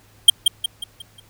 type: tone with echo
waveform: square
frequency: 3190 Hz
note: G7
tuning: 30 cents sharp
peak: -4 dBFS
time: 0.28-0.3 s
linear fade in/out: 5 ms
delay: 180 ms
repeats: 5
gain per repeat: -7 dB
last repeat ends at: 1.2 s
effects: added 105 Hz sine -54 dBFS peak until 1.29 s + pink hiss -54 dBFS RMS until 1.29 s